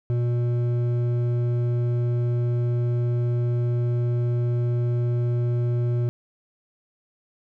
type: tone with hard clipping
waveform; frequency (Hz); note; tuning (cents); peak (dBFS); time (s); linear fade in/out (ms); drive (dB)
sine; 120.5; B2; -42; -22; 0.1-6.09; 0; 8
effects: none